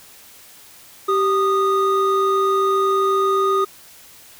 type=tone pair together; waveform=triangle; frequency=388.7 / 1234 Hz; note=G4 / D#6; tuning=-15 / -15 cents; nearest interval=octave + minor sixth; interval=2000 cents; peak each=-16 dBFS; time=1.08-3.65 s; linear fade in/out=10 ms; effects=white hiss -45 dBFS RMS until 4.39 s